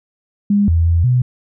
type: tone with pitch steps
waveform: sine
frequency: 203.3 / 83.1 / 84.3 / 125.1 Hz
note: G#3 / E2 / E2 / B2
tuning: -37 / +15 / +39 / +23 cents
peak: -10 dBFS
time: 0.5-1.22 s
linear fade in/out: 5 ms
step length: 180 ms
effects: none